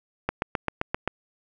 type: click train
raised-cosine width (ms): 0.5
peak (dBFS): -9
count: 7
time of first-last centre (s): 0.29-1.076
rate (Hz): 7.63
effects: none

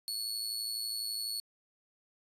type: tone with amplitude modulation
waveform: sawtooth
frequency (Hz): 4401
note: C#8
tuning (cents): -13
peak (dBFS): -29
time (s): 0.08-1.4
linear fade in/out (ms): 0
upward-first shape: sine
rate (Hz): 112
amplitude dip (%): 55
effects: resampled to 32000 Hz

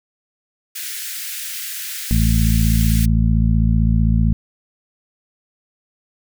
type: high-pass noise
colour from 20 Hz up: white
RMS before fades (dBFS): -28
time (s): 0.75-3.06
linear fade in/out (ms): 10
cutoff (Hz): 1500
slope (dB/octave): 48
type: harmonic tone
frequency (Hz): 55.6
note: A1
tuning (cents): +19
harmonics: 1 / 2 / 3 / 4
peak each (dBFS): -15 / -18 / -20 / -21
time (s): 2.11-4.33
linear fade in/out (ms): 0
effects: none

